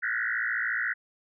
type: tone with frequency modulation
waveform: sine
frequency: 1696 Hz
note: G#6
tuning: 36 cents sharp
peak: -26 dBFS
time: 0.02-0.94 s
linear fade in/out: 20 ms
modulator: 57 Hz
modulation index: 4.8
effects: none